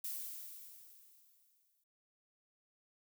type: noise with exponential decay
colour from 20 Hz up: violet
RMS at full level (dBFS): -40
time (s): 0.04-1.84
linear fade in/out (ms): 5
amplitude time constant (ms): 390
effects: none